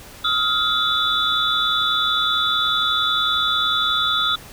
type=tone cluster; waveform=sine; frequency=1266 / 1397 / 3484 / 3839 Hz; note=D#6 / F6 / A7 / B7; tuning=+30 / 0 / -18 / -50 cents; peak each=-24 / -24 / -20 / -24 dBFS; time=0.24-4.36 s; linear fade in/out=10 ms; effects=pink hiss -41 dBFS RMS until 4.52 s